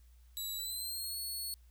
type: tone with pitch glide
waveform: 15% pulse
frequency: 3925 to 4380 Hz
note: B7 to C#8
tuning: -11 to -22 cents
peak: -31 dBFS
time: 0.37-1.54 s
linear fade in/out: 0 ms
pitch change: +189 cents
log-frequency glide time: 0.56-1.18 s
effects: added 60 Hz sine -57 dBFS peak until 1.7 s + white hiss -73 dBFS RMS until 1.7 s